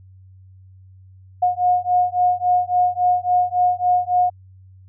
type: beating tone pair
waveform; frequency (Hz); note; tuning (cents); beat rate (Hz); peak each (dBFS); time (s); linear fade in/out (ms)
sine; 719 / 722.6; F#5 / F#5; -50 / -41; 3.6; -18; 1.42-4.3; 10
effects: added 94 Hz sine -43 dBFS peak until 4.88 s